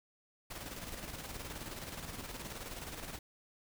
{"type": "noise with tremolo", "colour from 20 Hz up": "pink", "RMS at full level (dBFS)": -43, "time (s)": [0.5, 3.19], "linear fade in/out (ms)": 10, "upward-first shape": "square", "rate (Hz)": 19, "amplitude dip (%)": 45, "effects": []}